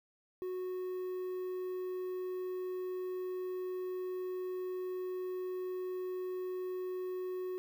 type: tone with quantisation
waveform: triangle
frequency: 367.7 Hz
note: F#4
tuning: 11 cents flat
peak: -34 dBFS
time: 0.42-7.58 s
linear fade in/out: 0 ms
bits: 10
effects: none